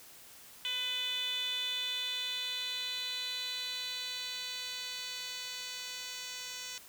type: tone with band-pass filter sweep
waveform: 10% pulse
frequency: 500 Hz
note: B4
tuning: 21 cents sharp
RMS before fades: -38 dBFS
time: 0.65-6.78 s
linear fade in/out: 0 ms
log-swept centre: 3300 to 5100 Hz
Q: 6.8
effects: white hiss -54 dBFS RMS until 6.88 s